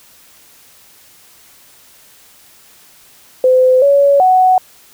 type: tone with pitch steps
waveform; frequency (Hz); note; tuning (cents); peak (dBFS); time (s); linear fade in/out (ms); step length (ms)
sine; 512 / 563 / 743; C5 / C#5 / F#5; -38 / +27 / +7; -6; 3.44-4.58; 2; 380
effects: white hiss -45 dBFS RMS until 4.93 s